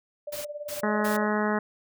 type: tone with tremolo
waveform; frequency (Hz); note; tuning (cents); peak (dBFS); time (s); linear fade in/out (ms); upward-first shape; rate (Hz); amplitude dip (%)
sine; 590; D5; +8; -31; 0.27-1.27; 5; sine; 18; 75
type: noise bursts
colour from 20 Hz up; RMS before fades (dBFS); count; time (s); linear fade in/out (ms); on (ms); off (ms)
white; -37; 3; 0.32-1.17; 10; 130; 230
type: harmonic tone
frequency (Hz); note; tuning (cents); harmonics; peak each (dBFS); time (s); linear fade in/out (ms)
211.2; G#3; +29; 1 / 2 / 3 / 4 / 5 / 6 / 7 / 8 / 9; -27 / -30 / -32 / -33 / -34 / -35 / -35 / -36 / -37; 0.83-1.59; 5
effects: none